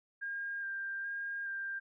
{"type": "tone with vibrato", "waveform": "sine", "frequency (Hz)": 1602, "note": "G6", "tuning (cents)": 37, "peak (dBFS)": -36, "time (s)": [0.21, 1.8], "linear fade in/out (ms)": 20, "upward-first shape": "square", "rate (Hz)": 1.2, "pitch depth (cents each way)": 15, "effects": []}